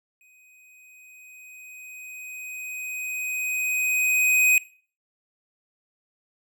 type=tone with exponential growth; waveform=square; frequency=2506 Hz; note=D#7; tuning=12 cents sharp; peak=-16 dBFS; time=0.21-4.58 s; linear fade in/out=1 ms; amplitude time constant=950 ms; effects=noise-tail reverb RT60 0.4 s tail -18 dB re dry